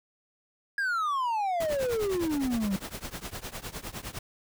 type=exponential sweep; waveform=triangle; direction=down; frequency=1661.2 to 186.6 Hz; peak=-24 dBFS; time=0.78-2.76 s; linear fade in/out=2 ms
type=noise with tremolo; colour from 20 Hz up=pink; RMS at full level=-35 dBFS; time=1.6-4.19 s; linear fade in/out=5 ms; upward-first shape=triangle; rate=9.8 Hz; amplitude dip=95%
effects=none